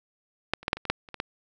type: clicks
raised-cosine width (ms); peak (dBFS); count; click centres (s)
0.3; -7 / -29 / -11 / -6 / -21 / -20 / -6 / -30 / -21 / -12; 10; 0.536 / 0.63 / 0.681 / 0.731 / 0.77 / 0.853 / 0.9 / 1.088 / 1.143 / 1.201
effects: none